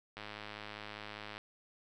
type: click train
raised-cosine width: 0.3 ms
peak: -28 dBFS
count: 128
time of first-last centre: 0.17-1.38 s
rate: 105 Hz
effects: none